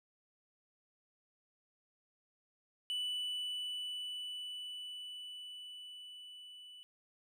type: tone with level ramp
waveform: triangle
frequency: 2974 Hz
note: F#7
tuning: 8 cents sharp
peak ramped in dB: -33 to -50 dBFS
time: 2.9-6.83 s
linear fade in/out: 0 ms
effects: none